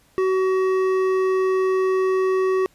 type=tone with hard clipping; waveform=triangle; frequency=376.7 Hz; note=F#4; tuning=31 cents sharp; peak=-19 dBFS; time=0.18-2.66 s; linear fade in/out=0 ms; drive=14 dB; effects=pink hiss -58 dBFS RMS until 2.74 s + resampled to 32000 Hz